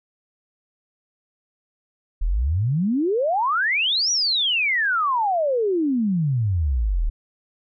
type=exponential two-way sweep; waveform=sine; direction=up then down; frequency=35.21 to 5920 to 35.21 Hz; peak=-18 dBFS; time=2.21-7.1 s; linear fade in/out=10 ms; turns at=4.11 s; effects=none